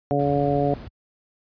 harmonic tone, 142.3 Hz, C#3, 46 cents sharp, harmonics 1 / 2 / 3 / 4 / 5, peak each -25 / -25 / -25 / -25 / -25 dBFS, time 0.11-0.74 s, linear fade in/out 0 ms
brown noise, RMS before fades -33 dBFS, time 0.19-0.88 s, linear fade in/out 5 ms
effects high-pass 60 Hz 12 dB/octave + resampled to 11025 Hz

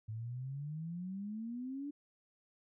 sine exponential sweep, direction up, 106.9 to 293.7 Hz, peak -39 dBFS, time 0.08-1.91 s, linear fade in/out 10 ms, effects none

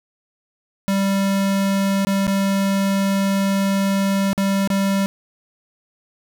square tone with dropouts, 196 Hz, G3, in tune, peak -17 dBFS, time 0.88-5.06 s, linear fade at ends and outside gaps 0 ms, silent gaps 2.049-2.07 / 2.268-2.278 / 4.331-4.378 / 4.675-4.702 s, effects 8-bit

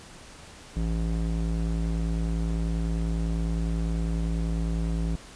square tone with band-pass filter, 55 Hz, A1, in tune, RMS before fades -27 dBFS, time 0.76-5.16 s, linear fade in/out 5 ms, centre 140 Hz, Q 0.92, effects pink hiss -47 dBFS RMS until 5.35 s + resampled to 22050 Hz

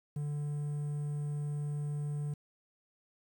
triangle tone with quantisation, 146.83 Hz, D3, in tune, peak -31 dBFS, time 0.16-2.34 s, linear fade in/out 5 ms, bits 10, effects none

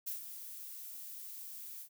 violet noise with ADSR envelope, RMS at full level -38 dBFS, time 0.06-1.89 s, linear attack 16 ms, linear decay 120 ms, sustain -9 dB, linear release 78 ms, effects none

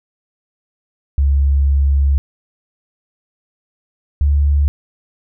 sine tone pair in turn, 69.6 / 71.89 Hz, C#2 / D2, +8 / -36 cents, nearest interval minor second, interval 56 cents, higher second, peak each -10 dBFS, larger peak neither, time 1.18-2.18 / 4.21-4.68 s, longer first, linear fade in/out 0 ms, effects none

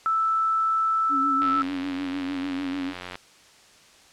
sine tone, 1318.5 Hz, E6, in tune, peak -20 dBFS, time 0.06-1.62 s, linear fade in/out 0 ms
sine tone with vibrato, 277.2 Hz, C#4, in tune, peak -27 dBFS, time 1.09-2.94 s, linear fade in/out 50 ms, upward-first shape sine, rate 6.7 Hz, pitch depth 46 cents each way
click train, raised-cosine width 0.3 ms, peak -19 dBFS, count 157, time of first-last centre 1.42-3.155 s, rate 89.9 Hz
effects white hiss -53 dBFS RMS until 4.12 s + low-pass 7000 Hz 12 dB/octave

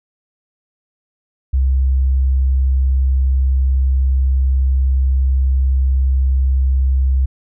sine tone, 65.9 Hz, C2, 13 cents sharp, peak -11 dBFS, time 1.53-7.26 s, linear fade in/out 10 ms, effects none

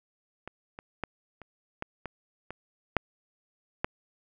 clicks, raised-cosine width 0.5 ms, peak -24 / -26 / -16 / -30 / -18 / -21 / -23 / -7 / -11 dBFS, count 9, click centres 0.476 / 0.789 / 1.037 / 1.417 / 1.824 / 2.057 / 2.506 / 2.967 / 3.845 s, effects none

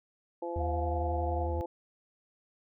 harmonic tone, 171.2 Hz, F3, 34 cents flat, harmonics 2 / 3 / 4 / 5, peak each -38 / -37 / -44 / -40 dBFS, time 0.42-1.66 s, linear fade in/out 5 ms
triangle tone with vibrato, 78.3 Hz, D#2, 11 cents sharp, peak -29 dBFS, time 0.56-1.61 s, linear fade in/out 0 ms, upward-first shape triangle, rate 11 Hz, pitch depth 91 cents each way
sine tone, 707 Hz, F5, 21 cents sharp, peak -35 dBFS, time 0.59-1.47 s, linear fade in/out 20 ms
effects none

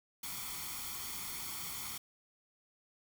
white noise with comb filter, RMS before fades -42 dBFS, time 0.23-1.98 s, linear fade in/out 5 ms, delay 0.9 ms, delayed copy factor +0.7, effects none

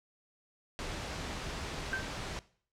pink noise, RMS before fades -39 dBFS, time 0.79-2.39 s, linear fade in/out 0 ms
sine tone with exponential decay, 1556 Hz, G6, 13 cents flat, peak -28 dBFS, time 1.93-2.12 s, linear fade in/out 1 ms, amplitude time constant 41 ms
effects noise-tail reverb RT60 0.5 s tail -19 dB re dry + low-pass 6000 Hz 12 dB/octave

